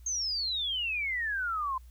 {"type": "exponential sweep", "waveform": "sine", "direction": "down", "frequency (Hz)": [6480, 1014], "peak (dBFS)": -29, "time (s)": [0.06, 1.78], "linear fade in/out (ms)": 5, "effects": ["added 60 Hz sine -48 dBFS peak until 1.9 s", "white hiss -67 dBFS RMS until 1.9 s"]}